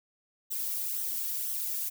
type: noise with flanger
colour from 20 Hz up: violet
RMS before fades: -33 dBFS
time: 0.5-1.9 s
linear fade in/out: 20 ms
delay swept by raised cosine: 0.41 to 2.01 ms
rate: 2 Hz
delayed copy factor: -0.65
effects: none